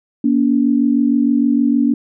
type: tone pair together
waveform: sine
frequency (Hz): 238.1 / 284.6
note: A#3 / C#4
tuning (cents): +37 / +46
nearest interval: minor third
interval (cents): 309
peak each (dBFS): -14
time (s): 0.24-1.94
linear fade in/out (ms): 5
effects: none